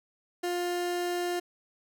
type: tone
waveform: 30% pulse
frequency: 352.6 Hz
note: F4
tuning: 17 cents sharp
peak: -26 dBFS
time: 0.43-1.4 s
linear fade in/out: 10 ms
effects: none